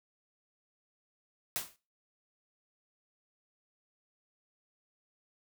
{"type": "noise with exponential decay", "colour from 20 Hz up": "white", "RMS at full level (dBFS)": -31, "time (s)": [1.56, 1.76], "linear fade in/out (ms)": 0, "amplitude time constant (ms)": 43, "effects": ["noise-tail reverb RT60 0.3 s tail -18 dB re dry"]}